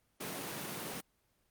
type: high-pass noise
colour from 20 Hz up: pink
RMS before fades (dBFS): -41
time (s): 0.2-1.01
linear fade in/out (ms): 10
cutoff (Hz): 140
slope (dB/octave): 24
effects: pink hiss -75 dBFS RMS until 1.5 s + Opus 24 kbps